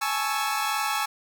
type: chord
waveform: sawtooth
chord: A major seventh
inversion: third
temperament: equal with one note detuned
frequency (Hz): 830.6 / 872.9 / 1108.7 / 1318.5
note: G#5 / A5 / C#6 / E6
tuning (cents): 0 / -14 / 0 / 0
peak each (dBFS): -26 / -28 / -27 / -26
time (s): 0.01-1.06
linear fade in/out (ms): 10
effects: none